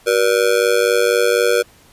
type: tone with amplitude modulation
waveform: square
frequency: 478.5 Hz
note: A#4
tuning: 45 cents sharp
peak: -9 dBFS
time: 0.06-1.63 s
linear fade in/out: 20 ms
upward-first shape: sine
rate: 104 Hz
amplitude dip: 100%
effects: pink hiss -49 dBFS RMS until 1.92 s + resampled to 32000 Hz